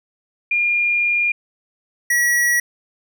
sine / square tone pair in turn, 2413 / 1925.7 Hz, D7 / B6, +46 / -44 cents, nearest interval major third, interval 390 cents, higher first, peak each -15 dBFS, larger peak neither, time 0.51-1.32 / 2.1-2.6 s, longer first, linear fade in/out 5 ms, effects none

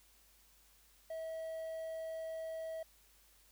triangle tone with quantisation, 646 Hz, E5, 35 cents flat, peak -38 dBFS, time 1.1-2.83 s, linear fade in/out 5 ms, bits 11, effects added 50 Hz sine -70 dBFS peak until 3.51 s + white hiss -67 dBFS RMS until 3.51 s

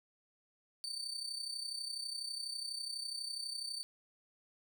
35% pulse tone with amplitude modulation, 4563 Hz, C#8, 49 cents sharp, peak -35 dBFS, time 0.84-3.83 s, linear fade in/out 0 ms, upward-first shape sine, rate 32.1 Hz, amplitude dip 65%, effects none

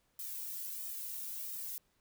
violet noise with flanger, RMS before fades -42 dBFS, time 0.19-1.78 s, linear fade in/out 2 ms, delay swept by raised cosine 1.6 to 2.19 ms, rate 1.5 Hz, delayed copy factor +0.95, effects pink hiss -75 dBFS RMS until 2 s

